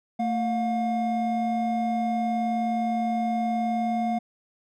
triangle tone pair together, 224.9 / 714 Hz, A3 / F5, +38 / +38 cents, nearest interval octave + minor sixth, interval 2000 cents, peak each -24 dBFS, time 0.19-4.19 s, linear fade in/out 10 ms, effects none

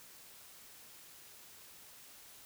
silence, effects white hiss -56 dBFS RMS until 2.45 s

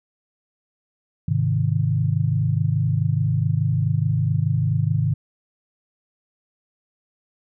sine chord, Ab major, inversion none, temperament equal, 103.83 / 130.81 / 155.56 Hz, Ab2 / C3 / Eb3, 0 / 0 / 0 cents, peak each -22 dBFS, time 1.28-5.14 s, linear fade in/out 5 ms, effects none

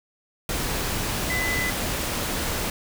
sine tone in noise, 2009 Hz, B6, 29 cents sharp, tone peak -25 dBFS, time 1.3-1.7 s, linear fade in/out 2 ms, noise pink, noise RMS -27 dBFS, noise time 0.49-2.7 s, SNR -1 dB, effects none

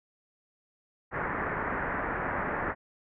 white low-pass noise, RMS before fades -32 dBFS, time 1.11-2.75 s, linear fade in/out 50 ms, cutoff 1900 Hz, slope 48 dB/octave, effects none

